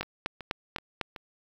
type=two click trains; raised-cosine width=0.3 ms; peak=-24 / -13 dBFS; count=4 / 5; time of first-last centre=0.03-1.162 / 0.01-1.013 s; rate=2.65 / 3.99 Hz; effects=8-bit